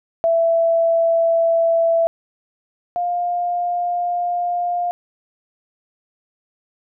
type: tone pair in turn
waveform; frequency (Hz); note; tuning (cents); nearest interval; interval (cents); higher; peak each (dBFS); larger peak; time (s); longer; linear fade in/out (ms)
sine; 665 / 704.5; E5 / F5; +15 / +15; minor second; 100; second; -13 / -18; first; 0.24-2.07 / 2.96-4.91; second; 0
effects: none